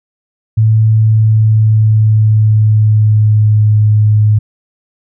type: tone with pitch glide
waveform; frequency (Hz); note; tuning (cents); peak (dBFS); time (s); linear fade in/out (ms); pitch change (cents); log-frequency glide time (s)
sine; 110 to 106.44; A2 to G#2; 0 to +43; -5; 0.57-4.39; 10; -57; 0.87-3.75
effects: none